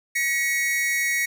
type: tone pair together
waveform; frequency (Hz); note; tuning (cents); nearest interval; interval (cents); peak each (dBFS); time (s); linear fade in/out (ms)
45% pulse; 1914.3 / 2215; A#6 / C#7; +45 / -2; minor third; 253; -24; 0.15-1.26; 10
effects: none